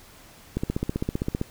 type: click train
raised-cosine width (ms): 3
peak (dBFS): -12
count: 14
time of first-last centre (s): 0.57-1.414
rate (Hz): 15.4
effects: pink hiss -50 dBFS RMS until 1.5 s